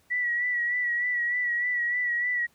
sine tone with vibrato, 1942 Hz, B6, 30 cents flat, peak -24 dBFS, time 0.1-2.47 s, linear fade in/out 20 ms, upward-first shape sine, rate 3.3 Hz, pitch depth 38 cents each way, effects pink hiss -64 dBFS RMS until 2.54 s + high-pass 60 Hz 12 dB/octave

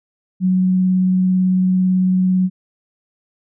sine tone with vibrato, 185 Hz, F#3, in tune, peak -12 dBFS, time 0.4-2.5 s, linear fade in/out 50 ms, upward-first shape triangle, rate 18 Hz, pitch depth 11 cents each way, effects none

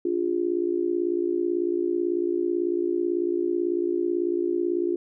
sine tone with amplitude modulation, 349.2 Hz, F4, in tune, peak -18 dBFS, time 0.05-4.96 s, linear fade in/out 5 ms, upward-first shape sine, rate 58.1 Hz, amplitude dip 90%, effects none

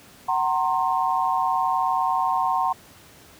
sine tone cluster, 750 / 922 / 1061 Hz, F#5 / A#5 / C6, +23 / -19 / +24 cents, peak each -24 dBFS, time 0.28-2.73 s, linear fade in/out 10 ms, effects pink hiss -49 dBFS RMS until 3.39 s + high-pass 80 Hz 12 dB/octave

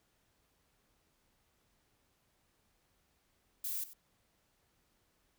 violet noise with echo, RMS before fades -38 dBFS, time 3.64-3.84 s, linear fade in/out 5 ms, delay 95 ms, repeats 1, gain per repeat -15 dB, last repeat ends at 3.935 s, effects pink hiss -75 dBFS RMS until 5.38 s

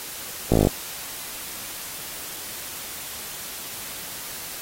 slowing click train, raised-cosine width 2 ms, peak -4 dBFS, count 9, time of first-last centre 0.52-0.671 s, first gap 17 ms, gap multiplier 1.03, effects white hiss -35 dBFS RMS until 4.61 s + AAC 48 kbps

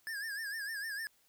square tone with vibrato, 1709 Hz, G#6, 49 cents sharp, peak -38 dBFS, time 0.07-1.07 s, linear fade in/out 0 ms, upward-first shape sine, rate 6.6 Hz, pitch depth 110 cents each way, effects white hiss -70 dBFS RMS until 1.28 s

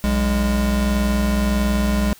square tone pair together, 60.94 / 204.4 Hz, B1 / G#3, -22 / -27 cents, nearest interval octave + major sixth, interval 2095 cents, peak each -20 dBFS, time 0.04-2.13 s, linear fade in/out 0 ms, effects white hiss -47 dBFS RMS until 2.19 s

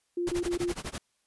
sine tone bursts, 349.2 Hz, F4, in tune, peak -27 dBFS, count 4, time 0.17-0.719 s, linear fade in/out 5 ms, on 120 ms, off 23 ms
pink noise with tremolo, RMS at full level -35 dBFS, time 0.27-0.98 s, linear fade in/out 0 ms, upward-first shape sine, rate 12 Hz, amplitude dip 95%
clicks, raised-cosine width 2 ms, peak -30 dBFS, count 2, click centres 0.848 / 0.853 s
effects white hiss -74 dBFS RMS until 1.26 s + resampled to 24000 Hz

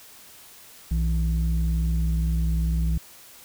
sine tone pair together, 61.24 / 163.5 Hz, B1 / E3, -14 / -14 cents, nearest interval octave + perfect fourth, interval 1700 cents, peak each -20 / -25 dBFS, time 0.91-2.98 s, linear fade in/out 5 ms, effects tanh soft clip ceiling -16 dBFS + white hiss -48 dBFS RMS until 3.44 s

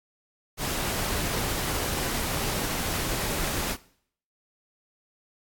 pink noise, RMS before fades -29 dBFS, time 0.57-3.77 s, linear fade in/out 50 ms, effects noise-tail reverb RT60 0.6 s tail -19 dB re dry + AAC 64 kbps

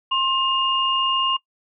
sine tone pair together, 1060.4 / 2831 Hz, C6 / F7, +23 / +23 cents, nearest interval octave + perfect fourth, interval 1700 cents, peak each -21 dBFS, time 0.11-1.37 s, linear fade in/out 10 ms, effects noise-tail reverb RT60 0.1 s tail -20 dB re dry

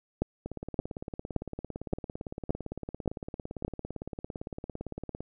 two click trains, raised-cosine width 2 ms, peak -13 / -23 dBFS, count 7 / 85, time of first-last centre 0.22-3.649 / 0.46-5.206 s, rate 1.75 / 17.7 Hz, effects none

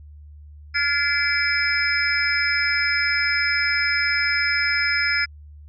sine tone cluster, 1413 / 1706 / 2040 / 2311 / 5130 Hz, F6 / G#6 / C7 / D7 / E8, +20 / +46 / -44 / -28 / -48 cents, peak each -25 dBFS, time 0.74-5.26 s, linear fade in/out 20 ms, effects added 74 Hz sine -40 dBFS peak until 5.68 s

